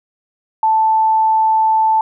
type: tone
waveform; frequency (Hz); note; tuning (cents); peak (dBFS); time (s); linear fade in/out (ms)
sine; 880; A5; 0; -10; 0.63-2.01; 2
effects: none